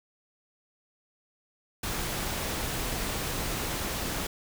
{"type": "noise", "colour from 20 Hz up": "pink", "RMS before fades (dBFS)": -32, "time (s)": [1.83, 4.27], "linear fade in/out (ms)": 5, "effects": []}